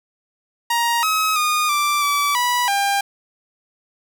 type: tone with pitch steps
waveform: sawtooth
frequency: 940 / 1277 / 1225 / 1175 / 1153 / 979 / 799 Hz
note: A#5 / D#6 / D#6 / D6 / D6 / B5 / G5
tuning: +14 / +45 / -27 / +1 / -32 / -15 / +33 cents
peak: -13 dBFS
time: 0.7-3.01 s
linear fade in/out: 5 ms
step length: 330 ms
effects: none